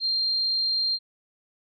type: tone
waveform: sine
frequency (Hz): 4186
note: C8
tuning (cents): 0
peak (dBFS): -22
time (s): 0-0.99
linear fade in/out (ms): 50
effects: none